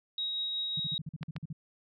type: tone with tremolo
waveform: sine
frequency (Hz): 3800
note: A#7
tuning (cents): +33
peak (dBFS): -30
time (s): 0.18-0.98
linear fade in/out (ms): 2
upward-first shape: triangle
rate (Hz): 5.4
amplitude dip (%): 25
type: tone bursts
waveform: sine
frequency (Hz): 155.56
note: D#3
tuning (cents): 0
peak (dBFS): -35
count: 11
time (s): 0.77-1.529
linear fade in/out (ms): 5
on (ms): 29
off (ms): 44
type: clicks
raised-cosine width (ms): 0.3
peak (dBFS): -26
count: 2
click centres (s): 1.23 / 1.364
effects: none